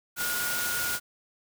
sine tone in noise, 1436 Hz, F6, 48 cents sharp, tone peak -31 dBFS, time 0.16-1 s, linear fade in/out 50 ms, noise white, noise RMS -31 dBFS, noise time 0.16-1 s, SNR -3 dB, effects none

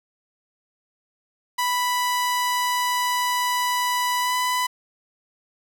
sawtooth tone with pitch glide, 987.8 to 998.1 Hz, B5 to B5, 0 to +18 cents, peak -17 dBFS, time 1.58-4.67 s, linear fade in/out 10 ms, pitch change +18 cents, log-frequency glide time 4.2-4.34 s, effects 8-bit

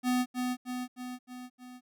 square tone with echo, 250 Hz, B3, 21 cents sharp, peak -26 dBFS, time 0.03-0.26 s, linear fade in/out 50 ms, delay 310 ms, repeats 5, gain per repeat -4 dB, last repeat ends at 1.81 s, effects none

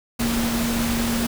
sine tone in noise, 233.1 Hz, A#3, in tune, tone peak -22 dBFS, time 0.19-1.27 s, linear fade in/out 10 ms, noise pink, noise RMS -26 dBFS, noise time 0.19-1.27 s, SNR +1 dB, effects none

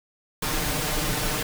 pink noise with comb filter, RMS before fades -26 dBFS, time 0.42-1.43 s, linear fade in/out 5 ms, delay 6.6 ms, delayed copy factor +0.8, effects none

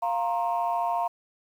sine chord, F suspended fourth, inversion none, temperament equal with one note detuned, 698.5 / 932.3 / 1066 Hz, F5 / Bb5 / C6, 0 / 0 / +32 cents, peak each -26 / -27 / -32 dBFS, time 0.02-1.08 s, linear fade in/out 10 ms, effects tanh soft clip ceiling -17 dBFS + 9-bit

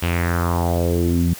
sawtooth tone with low-pass filter sweep, 86 Hz, F2, 26 cents flat, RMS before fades -19 dBFS, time 0.02-1.34 s, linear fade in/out 10 ms, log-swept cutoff 3000 to 190 Hz, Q 3.6, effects white hiss -37 dBFS RMS until 1.39 s

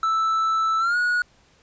triangle tone with pitch glide, 1318.5 to 1454.5 Hz, E6 to F#6, 0 to -30 cents, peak -17 dBFS, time 0.03-1.22 s, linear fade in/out 2 ms, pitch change +170 cents, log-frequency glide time 0.79-0.97 s, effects pink hiss -58 dBFS RMS until 1.62 s + resampled to 16000 Hz

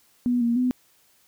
sine tone with pitch steps, 244.7 / 235.1 / 251.2 Hz, B3 / A#3 / B3, -16 / +15 / +30 cents, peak -19 dBFS, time 0.26-0.71 s, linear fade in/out 0 ms, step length 150 ms, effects white hiss -61 dBFS RMS until 1.27 s

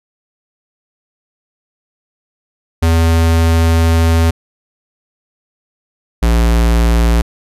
square tone pair in turn, 82.41 / 57.58 Hz, E2 / A#1, 0 / -21 cents, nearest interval tritone, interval 621 cents, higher first, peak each -9 dBFS, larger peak neither, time 2.82-4.31 / 6.22-7.22 s, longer first, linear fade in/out 10 ms, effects resampled to 32000 Hz

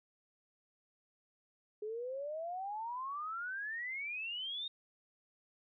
sine exponential sweep, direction up, 415.3 to 3729 Hz, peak -38 dBFS, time 1.82-4.68 s, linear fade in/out 5 ms, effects none

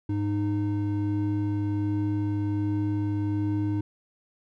triangle tone pair together, 102.67 / 306.7 Hz, G#2 / D#4, -19 / -25 cents, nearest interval octave + perfect fifth, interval 1894 cents, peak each -25 dBFS, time 0.09-3.81 s, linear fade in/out 5 ms, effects none

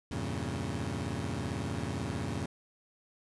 20% pulse chord, E diminished seventh, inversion none, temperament equal, 82.41 / 98 / 116.54 / 138.59 Hz, E2 / G2 / Bb2 / Db3, 0 / 0 / 0 / 0 cents, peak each -34 dBFS, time 0.11-2.46 s, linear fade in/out 5 ms, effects resampled to 24000 Hz

